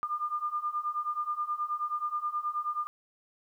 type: beating tone pair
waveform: sine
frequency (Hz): 1200 / 1209.4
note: D6 / D#6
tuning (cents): +37 / -50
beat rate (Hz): 9.4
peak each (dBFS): -34 / -32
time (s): 0.03-2.87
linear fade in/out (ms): 0
effects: 11-bit